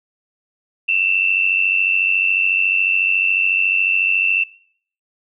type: tone pair together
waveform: sine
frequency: 2637 / 2731 Hz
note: E7 / F7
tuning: 0 / -39 cents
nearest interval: minor second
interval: 61 cents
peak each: -17 dBFS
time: 0.88-4.44 s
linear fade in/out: 10 ms
effects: noise-tail reverb RT60 0.6 s tail -21 dB re dry

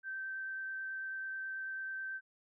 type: tone with vibrato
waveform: sine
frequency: 1554 Hz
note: G6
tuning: 16 cents flat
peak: -38 dBFS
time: 0.03-2.21 s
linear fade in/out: 50 ms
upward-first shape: triangle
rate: 9.2 Hz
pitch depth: 10 cents each way
effects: none

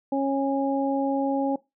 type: harmonic tone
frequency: 274.3 Hz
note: C#4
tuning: 18 cents flat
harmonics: 1 / 2 / 3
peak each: -24 / -27 / -29 dBFS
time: 0.12-1.56 s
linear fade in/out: 5 ms
effects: noise-tail reverb RT60 0.2 s tail -20 dB re dry

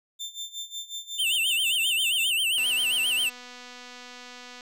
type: tone with tremolo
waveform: 30% pulse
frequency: 3570 Hz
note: A7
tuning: 24 cents sharp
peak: -29 dBFS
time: 0.19-2.32 s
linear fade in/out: 20 ms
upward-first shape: sine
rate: 5.5 Hz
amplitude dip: 85%
type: tone with vibrato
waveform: square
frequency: 2898 Hz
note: F#7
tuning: 37 cents flat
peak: -23 dBFS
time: 1.18-3.3 s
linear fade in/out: 20 ms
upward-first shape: sine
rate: 7.5 Hz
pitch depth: 160 cents each way
type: click train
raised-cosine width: 0.2 ms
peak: -27 dBFS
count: 502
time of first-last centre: 2.58-4.608 s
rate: 247 Hz
effects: none

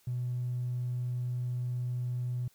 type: tone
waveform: triangle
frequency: 123.47 Hz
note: B2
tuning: in tune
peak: -27 dBFS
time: 0.07-2.48 s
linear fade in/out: 5 ms
effects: tanh soft clip ceiling -28 dBFS + white hiss -66 dBFS RMS until 2.54 s

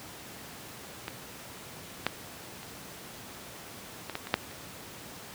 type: clicks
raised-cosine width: 0.3 ms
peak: -18 / -9 / -29 / -20 / -16 / -23 / -6 / -30 dBFS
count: 8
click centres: 1.081 / 2.066 / 2.631 / 4.097 / 4.154 / 4.271 / 4.341 / 4.513 s
effects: pink hiss -45 dBFS RMS until 5.34 s + high-pass 100 Hz 12 dB/octave

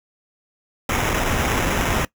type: noise with sample-and-hold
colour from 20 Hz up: pink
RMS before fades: -21 dBFS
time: 0.89-2.05 s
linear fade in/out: 2 ms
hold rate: 4410 Hz
effects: noise-tail reverb RT60 0.1 s tail -20 dB re dry

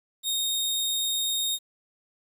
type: tone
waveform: sawtooth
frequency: 3708 Hz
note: A#7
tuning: 10 cents flat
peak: -22 dBFS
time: 0.23-1.59 s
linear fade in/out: 50 ms
effects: 9-bit

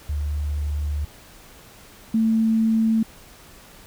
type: tone pair in turn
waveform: sine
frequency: 73.7 / 223 Hz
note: D2 / A3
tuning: +7 / +23 cents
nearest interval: octave + perfect fifth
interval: 1916 cents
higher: second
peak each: -22 / -16 dBFS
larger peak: second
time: 0.09-1.05 / 2.14-3.03 s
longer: first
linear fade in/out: 5 ms
effects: pink hiss -47 dBFS RMS until 3.86 s

